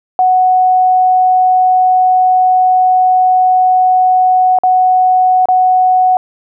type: tone with dropouts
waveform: sine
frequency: 740 Hz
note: F#5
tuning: in tune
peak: -6 dBFS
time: 0.19-6.17 s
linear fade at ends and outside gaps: 1 ms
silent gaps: 4.587-4.635 / 5.456-5.486 s
effects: none